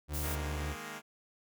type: tone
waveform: 35% pulse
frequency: 74.4 Hz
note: D2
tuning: 23 cents sharp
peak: -33 dBFS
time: 0.08-0.76 s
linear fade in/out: 50 ms
type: noise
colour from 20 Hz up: blue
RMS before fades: -40 dBFS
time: 0.13-0.36 s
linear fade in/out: 20 ms
type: chord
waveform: 5% pulse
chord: D# suspended fourth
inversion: none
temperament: equal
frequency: 155.56 / 207.7 / 233.1 Hz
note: D#3 / G#3 / A#3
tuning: 0 / 0 / 0 cents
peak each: -36 / -34 / -33 dBFS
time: 0.21-1.02 s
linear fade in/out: 50 ms
effects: none